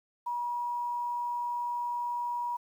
sine tone with quantisation, 962 Hz, B5, 46 cents flat, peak -30 dBFS, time 0.26-2.57 s, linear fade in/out 10 ms, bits 10, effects none

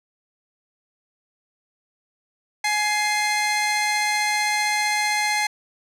sawtooth tone pair together, 840.3 / 2093 Hz, G#5 / C7, +20 / 0 cents, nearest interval octave + major third, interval 1580 cents, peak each -19 dBFS, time 2.64-5.47 s, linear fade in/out 5 ms, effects low-pass 10000 Hz 12 dB/octave

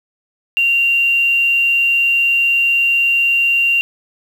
sine tone with quantisation, 2768 Hz, F7, 16 cents flat, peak -11 dBFS, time 0.57-3.81 s, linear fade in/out 0 ms, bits 6, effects none

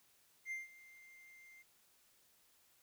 triangle tone with ADSR envelope, 2098 Hz, C7, 4 cents sharp, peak -37 dBFS, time 0.45-1.63 s, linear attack 63 ms, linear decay 160 ms, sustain -19 dB, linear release 18 ms, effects white hiss -71 dBFS RMS until 2.82 s

